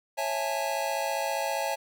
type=chord; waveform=square; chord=A major seventh; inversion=first; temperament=just; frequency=550 / 660 / 825 / 880 Hz; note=C#5 / E5 / G#5 / A5; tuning=-14 / +2 / -12 / 0 cents; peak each=-34 dBFS; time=0.17-1.76 s; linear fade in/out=20 ms; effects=none